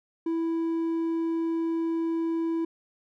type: tone with hard clipping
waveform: sine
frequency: 329.6 Hz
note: E4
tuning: in tune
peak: -26 dBFS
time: 0.26-2.65 s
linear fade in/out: 5 ms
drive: 3 dB
effects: none